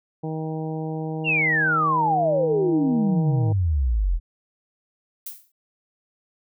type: harmonic tone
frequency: 157.9 Hz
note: D#3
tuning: 26 cents sharp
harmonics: 1 / 2 / 3 / 4 / 5 / 6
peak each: -28 / -32 / -33 / -40 / -37 / -46 dBFS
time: 0.23-3.53 s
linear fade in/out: 10 ms
type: exponential sweep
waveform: sine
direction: down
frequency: 2854 to 38.89 Hz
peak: -18 dBFS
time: 1.24-4.2 s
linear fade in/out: 50 ms
type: noise with exponential decay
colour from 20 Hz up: violet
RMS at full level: -30 dBFS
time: 5.26-5.52 s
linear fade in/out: 5 ms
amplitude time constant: 55 ms
effects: none